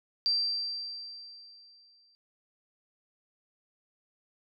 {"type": "tone with exponential decay", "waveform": "sine", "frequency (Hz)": 4699, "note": "D8", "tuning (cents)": 0, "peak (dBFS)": -23, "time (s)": [0.26, 2.15], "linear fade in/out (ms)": 0, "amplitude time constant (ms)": 410, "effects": []}